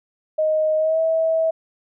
sine tone with pitch glide, 623 to 647.6 Hz, D#5 to E5, +2 to -31 cents, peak -16 dBFS, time 0.38-1.51 s, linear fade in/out 10 ms, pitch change +67 cents, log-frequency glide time 0.77-1 s, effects none

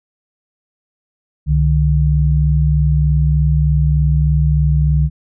sine tone pair together, 66.9 / 150.19 Hz, C2 / D3, +39 / +39 cents, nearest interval octave + major second, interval 1400 cents, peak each -13 dBFS, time 1.46-5.1 s, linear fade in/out 50 ms, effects none

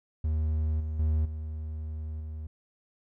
triangle tone with level steps, 77.7 Hz, D#2, 2 cents flat, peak -23 / -28 / -21 / -31 / -33 dBFS, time 0.24-2.47 s, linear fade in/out 5 ms, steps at 0.8 / 0.99 / 1.25 / 2.2 s, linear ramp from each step 5 ms, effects none

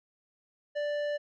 sine tone with tanh clipping, 587.3 Hz, D5, in tune, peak -31 dBFS, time 0.75-1.18 s, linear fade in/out 20 ms, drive 12 dB, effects none

